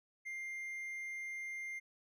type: tone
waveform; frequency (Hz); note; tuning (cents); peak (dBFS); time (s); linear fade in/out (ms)
triangle; 2100; C7; +6; -39; 0.25-1.8; 20
effects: none